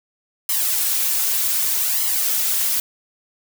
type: noise with flanger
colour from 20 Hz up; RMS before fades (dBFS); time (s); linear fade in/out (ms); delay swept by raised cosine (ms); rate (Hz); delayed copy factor
blue; -20; 0.49-2.8; 2; 0.97 to 5.37; 0.65; +0.75
effects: none